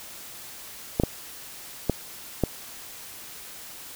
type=clicks; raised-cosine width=2 ms; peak=-7 dBFS; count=4; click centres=0.999 / 1.036 / 1.897 / 2.437 s; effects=white hiss -42 dBFS RMS until 3.95 s